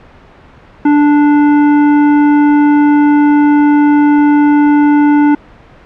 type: tone with hard clipping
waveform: sine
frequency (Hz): 293.3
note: D4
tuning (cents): -2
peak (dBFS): -7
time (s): 0.85-5.35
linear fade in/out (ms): 5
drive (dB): 13
effects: pink hiss -39 dBFS RMS until 5.85 s + low-pass 2000 Hz 12 dB/octave

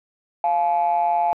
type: ring-modulated tone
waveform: triangle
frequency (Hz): 80.6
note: E2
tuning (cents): -38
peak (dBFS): -11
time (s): 0.44-1.33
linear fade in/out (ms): 0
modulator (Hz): 777
effects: tanh soft clip ceiling -11 dBFS

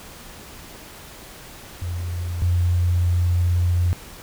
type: tone pair in turn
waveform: sine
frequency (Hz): 87.31 / 87.97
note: F2 / F2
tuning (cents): 0 / +13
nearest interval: unison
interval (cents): 13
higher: second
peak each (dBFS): -24 / -16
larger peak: second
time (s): 1.82-2.42 / 2.42-3.93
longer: second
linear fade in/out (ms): 0
effects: pink hiss -41 dBFS RMS until 4.22 s

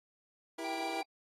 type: chord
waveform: 25% pulse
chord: E diminished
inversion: none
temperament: just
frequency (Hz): 329.6 / 395.6 / 474.7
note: E4 / G4 / Bb4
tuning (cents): 0 / +16 / +31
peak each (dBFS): -36 / -42 / -41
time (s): 0.58-1.02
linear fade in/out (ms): 10
type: harmonic tone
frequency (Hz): 784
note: G5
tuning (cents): 0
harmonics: 1 / 3 / 5 / 6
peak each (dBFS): -38 / -43 / -52 / -51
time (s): 0.64-1.03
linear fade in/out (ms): 5
effects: AAC 32 kbps

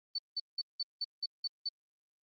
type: tone bursts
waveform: sine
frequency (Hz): 4500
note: C#8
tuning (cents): +25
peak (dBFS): -32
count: 8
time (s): 0.15-1.69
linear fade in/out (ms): 5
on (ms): 35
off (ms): 180
effects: Opus 24 kbps

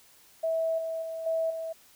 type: tone with level steps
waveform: sine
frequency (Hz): 651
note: E5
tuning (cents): -22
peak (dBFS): -25 / -30 / -33 / -25 / -32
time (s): 0.43-1.73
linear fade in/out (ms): 10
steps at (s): 0.78 / 1.02 / 1.26 / 1.5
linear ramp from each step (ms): 5
effects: white hiss -58 dBFS RMS until 1.95 s

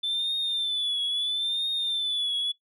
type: tone with vibrato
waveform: sine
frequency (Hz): 3520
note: A7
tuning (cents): 0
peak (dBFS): -23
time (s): 0.03-2.52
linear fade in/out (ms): 10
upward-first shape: triangle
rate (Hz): 0.75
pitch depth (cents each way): 91
effects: noise-tail reverb RT60 0.1 s tail -18 dB re dry + tanh soft clip ceiling -23 dBFS

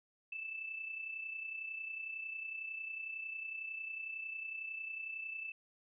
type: tone with amplitude modulation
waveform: sine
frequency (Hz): 2637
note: E7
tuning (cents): 0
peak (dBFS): -38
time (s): 0.32-5.52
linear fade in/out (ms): 5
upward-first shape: sine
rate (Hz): 31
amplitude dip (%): 55
effects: none

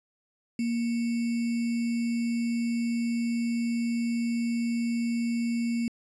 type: tone with sample-and-hold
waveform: sine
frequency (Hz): 233.8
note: A#3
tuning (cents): +5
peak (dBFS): -25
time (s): 0.59-5.88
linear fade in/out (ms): 2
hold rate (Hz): 2450
effects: resampled to 22050 Hz

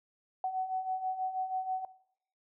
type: beating tone pair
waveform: sine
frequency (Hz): 746 / 752.2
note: F#5 / F#5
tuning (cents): +14 / +28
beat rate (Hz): 6.2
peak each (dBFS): -38 / -32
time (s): 0.44-1.85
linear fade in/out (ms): 2
effects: noise-tail reverb RT60 0.7 s tail -20 dB re dry

